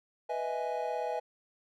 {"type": "chord", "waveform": "triangle", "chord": "E major seventh", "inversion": "second", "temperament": "equal", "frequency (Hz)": [493.9, 622.3, 659.3, 830.6], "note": ["B4", "D#5", "E5", "G#5"], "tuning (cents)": [0, 0, 0, 0], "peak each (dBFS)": [-35, -36, -36, -34], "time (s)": [0.29, 1.2], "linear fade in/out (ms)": 10, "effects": []}